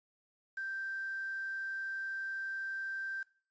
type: tone with quantisation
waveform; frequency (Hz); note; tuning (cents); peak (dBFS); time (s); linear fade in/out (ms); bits
sine; 1568; G6; 0; -36; 0.57-3.23; 5; 9
effects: noise-tail reverb RT60 0.4 s tail -19 dB re dry + resampled to 16000 Hz